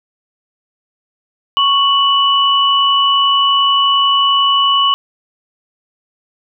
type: tone pair together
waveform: sine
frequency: 1108.7 / 2960 Hz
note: C#6 / F#7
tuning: 0 / 0 cents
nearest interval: octave + perfect fourth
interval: 1700 cents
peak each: -12 dBFS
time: 1.57-4.94 s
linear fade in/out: 0 ms
effects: none